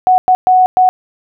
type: tone bursts at uneven times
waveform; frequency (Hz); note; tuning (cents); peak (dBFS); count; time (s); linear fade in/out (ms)
sine; 740; F#5; 0; -5; 4; 0.07-0.18 / 0.28-0.35 / 0.47-0.66 / 0.77-0.89; 0
effects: none